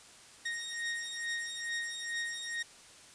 sawtooth beating tone pair, 1863 / 1865.3 Hz, A#6 / A#6, -2 / +1 cents, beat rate 2.3 Hz, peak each -36 / -34 dBFS, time 0.45-2.63 s, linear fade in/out 10 ms, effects white hiss -55 dBFS RMS until 3.14 s + resampled to 22050 Hz

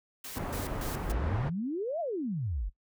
white noise with tremolo, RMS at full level -42 dBFS, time 0.24-1.12 s, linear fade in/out 5 ms, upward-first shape square, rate 3.5 Hz, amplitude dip 80%
pink low-pass noise, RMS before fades -35 dBFS, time 0.35-1.5 s, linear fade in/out 20 ms, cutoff 1300 Hz, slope 12 dB/octave
sine exponential two-way sweep, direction up then down, 41.2 to 705 to 41.2 Hz, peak -30 dBFS, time 1.04-2.7 s, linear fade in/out 20 ms, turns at 2 s
effects noise-tail reverb RT60 0.1 s tail -19 dB re dry

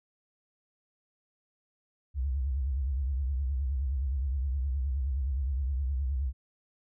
sine tone with vibrato, 67 Hz, C2, 42 cents sharp, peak -27 dBFS, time 2.14-6.33 s, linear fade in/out 50 ms, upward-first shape triangle, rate 9.6 Hz, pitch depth 180 cents each way, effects none

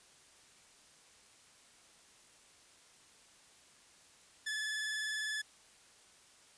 sawtooth tone with vibrato, 1725 Hz, A6, 35 cents flat, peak -32 dBFS, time 4.46-5.42 s, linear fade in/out 10 ms, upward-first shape triangle, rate 20 Hz, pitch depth 41 cents each way, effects white hiss -62 dBFS RMS until 6.57 s + resampled to 22050 Hz

